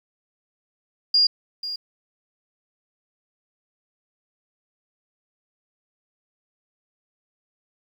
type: tone with echo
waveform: sine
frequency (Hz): 4828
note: D8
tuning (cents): +47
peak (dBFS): -14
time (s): 1.14-1.27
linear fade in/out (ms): 5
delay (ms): 490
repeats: 1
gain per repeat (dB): -13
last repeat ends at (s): 1.76
effects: 9-bit